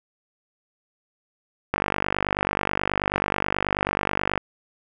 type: click train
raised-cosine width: 0.5 ms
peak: -6 dBFS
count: 131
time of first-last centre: 1.74-4.377 s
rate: 49.3 Hz
effects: none